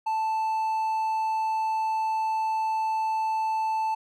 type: tone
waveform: triangle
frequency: 880 Hz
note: A5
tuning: in tune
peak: -22 dBFS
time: 0.06-3.95 s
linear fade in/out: 10 ms
effects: none